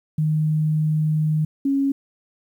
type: tone pair in turn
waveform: sine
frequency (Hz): 154.6 / 275.5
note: D#3 / C#4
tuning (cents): -11 / -11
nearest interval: minor seventh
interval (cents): 1000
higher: second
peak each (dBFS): -17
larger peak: neither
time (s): 0.18-1.45 / 1.65-1.92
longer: first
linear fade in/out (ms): 5
effects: 9-bit